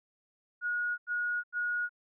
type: tone bursts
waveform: sine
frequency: 1447 Hz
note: F#6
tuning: 39 cents flat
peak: -29 dBFS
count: 3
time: 0.61-1.894 s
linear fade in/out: 50 ms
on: 370 ms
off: 87 ms
effects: none